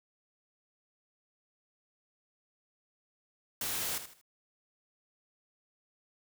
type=noise with echo; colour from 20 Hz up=white; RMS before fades=-35 dBFS; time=3.61-3.98 s; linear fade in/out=2 ms; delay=78 ms; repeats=3; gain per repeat=-10 dB; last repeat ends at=4.214 s; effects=none